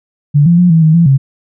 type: tone with pitch steps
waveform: sine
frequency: 145.4 / 171.4 / 177.8 / 162.9 / 157.4 / 169 / 135.8 Hz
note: D3 / F3 / F3 / E3 / D#3 / E3 / C#3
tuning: -17 / -32 / +31 / -20 / +20 / +43 / -35 cents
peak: -4 dBFS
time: 0.34-1.18 s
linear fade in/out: 20 ms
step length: 120 ms
effects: none